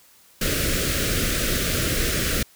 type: band-stop noise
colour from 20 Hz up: pink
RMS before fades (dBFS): -23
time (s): 0.41-2.43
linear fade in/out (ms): 5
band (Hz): 610 to 1300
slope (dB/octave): 48
effects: white hiss -54 dBFS RMS until 2.55 s